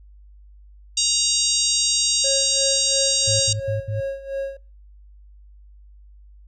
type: harmonic tone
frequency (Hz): 940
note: A#5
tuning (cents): +14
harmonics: 3 / 4 / 5 / 6 / 7 / 8 / 9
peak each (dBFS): -29 / -24 / -24 / -27 / -23 / -27 / -28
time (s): 0.97-3.53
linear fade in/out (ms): 5
type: tone with tremolo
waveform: triangle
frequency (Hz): 546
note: C#5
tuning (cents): -26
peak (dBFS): -20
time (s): 2.24-4.57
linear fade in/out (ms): 5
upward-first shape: sine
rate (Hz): 2.9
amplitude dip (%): 80
type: tone bursts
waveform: sine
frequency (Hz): 105.2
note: G#2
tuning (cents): +23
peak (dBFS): -23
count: 4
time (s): 3.27-4.006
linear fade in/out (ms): 10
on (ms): 130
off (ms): 72
effects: noise-tail reverb RT60 0.4 s tail -25 dB re dry + added 50 Hz sine -44 dBFS peak until 6.47 s